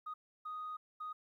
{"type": "tone bursts at uneven times", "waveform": "sine", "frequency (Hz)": 1244.5, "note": "D#6", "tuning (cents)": 0, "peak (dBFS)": -39, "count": 3, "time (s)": [[0.06, 0.14], [0.45, 0.77], [1, 1.13]], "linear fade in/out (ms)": 10, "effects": ["tanh soft clip ceiling -37 dBFS", "13-bit"]}